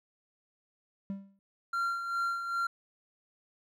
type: tone with exponential decay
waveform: triangle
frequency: 196.5 Hz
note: G3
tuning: 4 cents sharp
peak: -29 dBFS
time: 1.1-1.39 s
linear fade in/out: 0 ms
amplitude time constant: 63 ms
type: tone with tremolo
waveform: triangle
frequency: 1378 Hz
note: F6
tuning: 24 cents flat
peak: -26 dBFS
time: 1.73-2.67 s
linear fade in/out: 5 ms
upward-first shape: sine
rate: 2.5 Hz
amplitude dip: 55%
effects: none